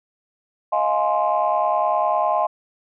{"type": "chord", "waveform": "sine", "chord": "F minor seventh", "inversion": "third", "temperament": "just", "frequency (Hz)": [628.6, 698.5, 838.1, 1047.7], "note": ["Eb5", "F5", "Ab5", "C6"], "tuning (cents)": [18, 0, 16, 2], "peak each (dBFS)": -22, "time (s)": [0.72, 2.47], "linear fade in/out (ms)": 10, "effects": ["tanh soft clip ceiling -8 dBFS"]}